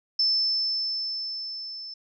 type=tone with level ramp; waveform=sine; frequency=5280 Hz; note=E8; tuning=2 cents sharp; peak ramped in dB=-19 to -36 dBFS; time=0.19-1.94 s; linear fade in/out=5 ms; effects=none